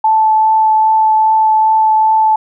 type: tone with vibrato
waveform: sine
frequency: 874 Hz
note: A5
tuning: 12 cents flat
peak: -7 dBFS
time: 0.04-2.36 s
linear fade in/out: 5 ms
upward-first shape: triangle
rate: 2.5 Hz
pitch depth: 10 cents each way
effects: none